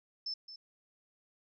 sine tone with echo, 5274 Hz, E8, in tune, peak -35 dBFS, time 0.26-0.34 s, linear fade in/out 5 ms, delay 220 ms, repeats 1, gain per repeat -11 dB, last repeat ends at 0.56 s, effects none

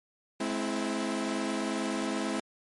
sawtooth chord, Ab augmented, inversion none, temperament equal with one note detuned, 212.3 / 261.6 / 329.6 Hz, Ab3 / C4 / E4, +38 / 0 / 0 cents, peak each -30 dBFS, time 0.4-2.4 s, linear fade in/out 5 ms, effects MP3 48 kbps

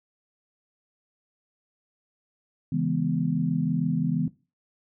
sine chord, C# minor seventh, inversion none, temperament equal, 138.59 / 164.81 / 207.7 / 246.9 Hz, C#3 / E3 / G#3 / B3, 0 / 0 / 0 / 0 cents, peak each -30 / -26 / -31 / -28 dBFS, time 2.72-4.28 s, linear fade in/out 5 ms, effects noise-tail reverb RT60 0.3 s tail -17 dB re dry

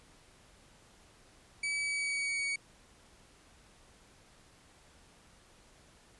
40% pulse tone with pitch glide, 2288 to 2246 Hz, D7 to C#7, -46 to +22 cents, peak -31 dBFS, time 1.63-2.56 s, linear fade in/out 5 ms, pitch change -32 cents, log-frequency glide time 1.81-2.39 s, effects pink hiss -61 dBFS RMS until 6.19 s + resampled to 24000 Hz

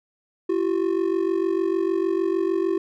triangle ring-modulated tone, 360.5 Hz, F#4, 45 cents flat, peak -15 dBFS, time 0.49-2.78 s, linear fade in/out 5 ms, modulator 23.3 Hz, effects none

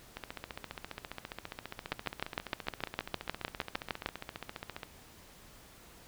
two click trains, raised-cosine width 0.3 ms, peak -15 / -23 dBFS, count 15 / 70, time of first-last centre 1.92-4.061 / 0.17-4.832 s, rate 6.54 / 14.8 Hz, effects pink hiss -56 dBFS RMS until 6.07 s

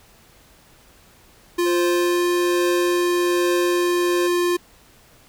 square tone with pitch glide, 349.2 to 351.6 Hz, F4 to F4, 0 to +12 cents, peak -18 dBFS, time 1.58-4.57 s, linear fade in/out 10 ms, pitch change +12 cents, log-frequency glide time 1.79-2.35 s
square tone with tremolo, 523.3 Hz, C5, in tune, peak -25 dBFS, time 1.65-4.28 s, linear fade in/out 20 ms, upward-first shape triangle, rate 1.2 Hz, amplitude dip 85%
effects pink hiss -52 dBFS RMS until 5.28 s

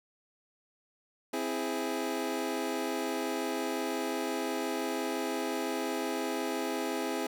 25% pulse chord, C augmented, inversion none, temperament equal, 261.6 / 329.6 / 415.3 Hz, C4 / E4 / G#4, 0 / 0 / 0 cents, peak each -32 dBFS, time 1.33-7.27 s, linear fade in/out 5 ms, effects none

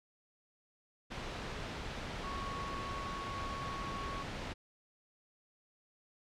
sine tone in noise, 1108.7 Hz, C#6, in tune, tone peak -41 dBFS, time 2.23-4.24 s, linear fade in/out 20 ms, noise pink, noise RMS -41 dBFS, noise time 1.1-4.54 s, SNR -3 dB, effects low-pass 4000 Hz 12 dB/octave

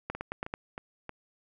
two click trains, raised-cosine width 0.5 ms, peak -23 / -18 dBFS, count 4 / 5, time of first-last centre 0.15-1.093 / 0.1-0.539 s, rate 3.18 / 9.11 Hz, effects none

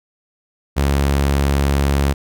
sawtooth tone, 70 Hz, C#2, 18 cents sharp, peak -10 dBFS, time 0.76-2.14 s, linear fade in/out 20 ms, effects none

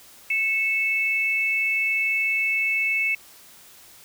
sine tone pair together, 2206 / 2627 Hz, C#7 / E7, -9 / -7 cents, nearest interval minor third, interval 302 cents, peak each -23 dBFS, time 0.3-3.15 s, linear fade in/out 5 ms, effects white hiss -49 dBFS RMS until 4.04 s

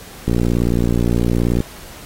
click train, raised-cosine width 3 ms, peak -4 dBFS, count 79, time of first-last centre 0.28-1.604 s, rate 58.9 Hz, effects pink hiss -38 dBFS RMS until 2.05 s + AAC 48 kbps

